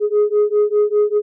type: beating tone pair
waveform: sine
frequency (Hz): 415.3 / 420.3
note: G#4 / G#4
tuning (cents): 0 / +21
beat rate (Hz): 5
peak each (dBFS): -14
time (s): 0-1.22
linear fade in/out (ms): 50
effects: tanh soft clip ceiling -9 dBFS